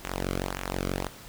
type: tone with flanger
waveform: sawtooth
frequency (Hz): 46.25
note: F#1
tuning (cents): 0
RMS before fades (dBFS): -32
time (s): 0.04-1.09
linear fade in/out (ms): 10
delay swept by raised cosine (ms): 0.2 to 1.14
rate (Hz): 1.8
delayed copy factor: -0.8
effects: pink hiss -47 dBFS RMS until 1.28 s